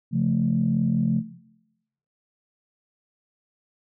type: chord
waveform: sine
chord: Db augmented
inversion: none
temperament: equal with one note detuned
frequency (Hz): 136.53 / 174.61 / 220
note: Db3 / F3 / A3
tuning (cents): -26 / 0 / 0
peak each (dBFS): -24 / -23 / -24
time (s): 0.11-1.23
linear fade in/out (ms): 50
effects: noise-tail reverb RT60 0.9 s tail -17 dB re dry + tanh soft clip ceiling -11 dBFS